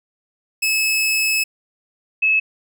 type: tone pair in turn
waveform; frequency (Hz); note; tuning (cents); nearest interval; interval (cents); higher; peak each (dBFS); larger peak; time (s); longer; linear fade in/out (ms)
sawtooth / sine; 2592 / 2592; E7 / E7; -30 / -30; unison; 0; neither; -13; neither; 0.62-1.44 / 2.22-2.4; first; 10
effects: none